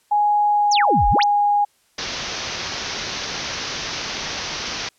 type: tone with pitch glide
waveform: sine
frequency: 830.6 to 822 Hz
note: G#5 to G#5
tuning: 0 to -18 cents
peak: -14 dBFS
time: 0.11-1.65 s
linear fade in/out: 10 ms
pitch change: -18 cents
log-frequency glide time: 0.5-0.84 s
type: exponential two-way sweep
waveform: sine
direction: down then up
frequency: 7000 to 35.58 to 7000 Hz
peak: -18 dBFS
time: 0.71-1.24 s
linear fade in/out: 10 ms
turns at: 1.09 s
type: low-pass noise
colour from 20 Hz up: white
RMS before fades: -28 dBFS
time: 1.98-4.89 s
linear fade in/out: 5 ms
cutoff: 6200 Hz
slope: 96 dB/octave
effects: white hiss -61 dBFS RMS until 4.98 s + low-pass 11000 Hz 12 dB/octave